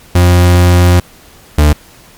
40% pulse tone pair in turn, 88.6 / 74.66 Hz, F2 / D2, +25 / +29 cents, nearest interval minor third, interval 296 cents, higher first, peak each -3 dBFS, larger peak neither, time 0.15-1 / 1.58-1.73 s, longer first, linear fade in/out 5 ms, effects pink hiss -40 dBFS RMS until 2.17 s + MP3 96 kbps

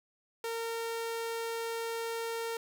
sawtooth tone, 458.7 Hz, A#4, 28 cents flat, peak -30 dBFS, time 0.44-2.57 s, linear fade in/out 2 ms, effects none

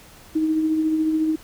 sine tone with tremolo, 314.6 Hz, D#4, 19 cents sharp, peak -16 dBFS, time 0.35-1.36 s, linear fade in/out 10 ms, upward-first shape triangle, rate 14 Hz, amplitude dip 40%, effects pink hiss -47 dBFS RMS until 1.43 s

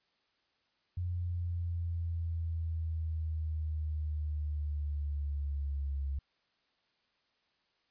sine exponential sweep, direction down, 88.9 to 68.7 Hz, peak -32 dBFS, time 0.97-6.19 s, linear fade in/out 5 ms, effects white hiss -75 dBFS RMS until 7.9 s + resampled to 11025 Hz

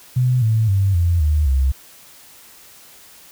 sine tone with pitch steps, 125.8 / 110.79 / 97.57 / 85.92 / 75.67 / 66.64 Hz, B2 / A2 / G2 / F2 / D#2 / C2, +32 / +12 / -8 / -28 / -48 / +32 cents, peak -13 dBFS, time 0.16-1.72 s, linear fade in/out 10 ms, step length 260 ms, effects white hiss -45 dBFS RMS until 3.31 s

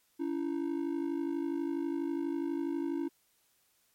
triangle ring-modulated tone, 310 Hz, D#4, 6 cents flat, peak -26 dBFS, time 0.19-3.09 s, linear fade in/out 20 ms, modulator 26.1 Hz, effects white hiss -71 dBFS RMS until 3.94 s + MP3 64 kbps

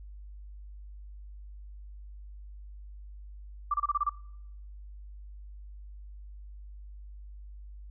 sine tone bursts, 1174 Hz, D6, 1 cent flat, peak -24 dBFS, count 7, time 3.71-4.094 s, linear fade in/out 5 ms, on 30 ms, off 29 ms, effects noise-tail reverb RT60 0.8 s tail -23 dB re dry + added 50 Hz sine -43 dBFS peak until 7.9 s

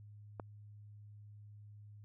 click, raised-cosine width 1 ms, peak -28 dBFS, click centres 0.398 s, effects added 104 Hz sine -52 dBFS peak until 2.04 s

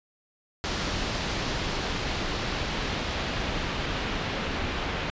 pink noise with low-pass filter sweep, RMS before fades -30 dBFS, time 0.64-5.1 s, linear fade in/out 0 ms, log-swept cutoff 5000 to 3100 Hz, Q 1.1, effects resampled to 16000 Hz

